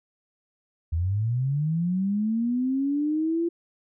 sine linear sweep, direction up, 77.78 to 343.3 Hz, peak -22 dBFS, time 0.92-3.49 s, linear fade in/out 10 ms, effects none

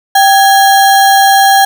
sine tone with sample-and-hold, 784 Hz, G5, in tune, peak -3 dBFS, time 0.15-1.65 s, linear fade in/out 5 ms, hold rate 2450 Hz, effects none

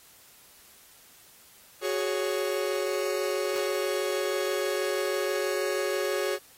45% pulse chord, F# suspended second, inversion none, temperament just, 370 / 416.2 / 555 Hz, F#4 / G#4 / C#5, 0 / +4 / +2 cents, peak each -31 dBFS, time 1.81-6.39 s, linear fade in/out 50 ms, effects white hiss -55 dBFS RMS until 6.57 s + AAC 48 kbps

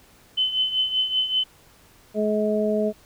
sine tone with tremolo, 3041 Hz, F#7, 47 cents sharp, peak -17 dBFS, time 0.37-1.44 s, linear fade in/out 10 ms, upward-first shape triangle, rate 5.2 Hz, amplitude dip 75%
harmonic tone, 212.5 Hz, G#3, 40 cents sharp, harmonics 1 / 2 / 3, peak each -24 / -24 / -24 dBFS, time 2.14-2.93 s, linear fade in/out 50 ms
effects pink hiss -54 dBFS RMS until 3.05 s

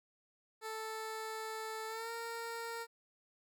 15% pulse tone with pitch glide, 440 to 461.9 Hz, A4 to A#4, 0 to -16 cents, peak -34 dBFS, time 0.61-2.87 s, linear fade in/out 50 ms, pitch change +84 cents, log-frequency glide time 1.87-2.11 s, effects none

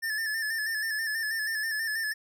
square tone with vibrato, 1760 Hz, A6, in tune, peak -29 dBFS, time 0.02-2.14 s, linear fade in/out 20 ms, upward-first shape square, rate 6.2 Hz, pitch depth 42 cents each way, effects none

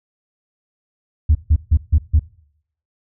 sine tone bursts, 76.7 Hz, D#2, 24 cents flat, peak -7 dBFS, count 5, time 1.29-2.195 s, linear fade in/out 10 ms, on 61 ms, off 150 ms, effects noise-tail reverb RT60 0.7 s tail -22 dB re dry + tanh soft clip ceiling -6 dBFS

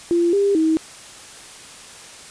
sine tone with pitch steps, 343.1 / 400.3 / 318.7 Hz, F4 / G4 / D#4, -31 / +36 / +42 cents, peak -14 dBFS, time 0.11-0.77 s, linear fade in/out 0 ms, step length 220 ms, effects white hiss -40 dBFS RMS until 2.3 s + resampled to 22050 Hz

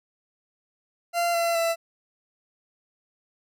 40% pulse tone with pitch steps, 689 / 677.9 / 667.1 Hz, F5 / E5 / E5, -24 / +48 / +20 cents, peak -21 dBFS, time 1.13-1.76 s, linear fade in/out 50 ms, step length 210 ms, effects none

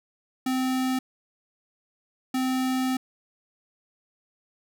square tone bursts at uneven times, 258.7 Hz, C4, 19 cents flat, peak -24 dBFS, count 2, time 0.46-0.99 / 2.34-2.97 s, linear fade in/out 5 ms, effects none

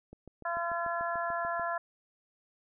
click train, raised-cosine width 2 ms, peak -34 dBFS, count 11, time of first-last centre 0.13-1.596 s, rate 6.82 Hz
harmonic tone, 340.9 Hz, F4, 42 cents flat, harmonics 2 / 3 / 4 / 5, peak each -34 / -36 / -37 / -38 dBFS, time 0.45-1.78 s, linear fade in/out 5 ms
effects none

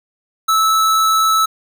square tone, 1308 Hz, E6, 14 cents flat, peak -12 dBFS, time 0.48-1.46 s, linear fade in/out 10 ms, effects 9-bit

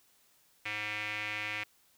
square tone with band-pass filter, 105.6 Hz, G#2, 29 cents sharp, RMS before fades -37 dBFS, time 0.65-1.64 s, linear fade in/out 10 ms, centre 2300 Hz, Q 4.3, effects white hiss -67 dBFS RMS until 1.97 s

